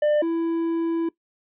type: tone pair in turn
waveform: triangle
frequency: 597 / 331.8 Hz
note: D5 / E4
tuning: +28 / +11 cents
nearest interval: minor seventh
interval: 1017 cents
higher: first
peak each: -15 / -19 dBFS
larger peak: first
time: 0.02-0.22 / 0.22-1.09 s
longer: second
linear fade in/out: 5 ms
effects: noise-tail reverb RT60 0.1 s tail -19 dB re dry + resampled to 8000 Hz